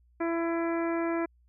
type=harmonic tone; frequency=334.4 Hz; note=E4; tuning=25 cents sharp; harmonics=1 / 2 / 3 / 4 / 5 / 6 / 7; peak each=-28 / -34 / -38 / -40 / -42 / -44 / -45 dBFS; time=0.2-1.26 s; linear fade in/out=10 ms; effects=added 60 Hz sine -60 dBFS peak until 1.48 s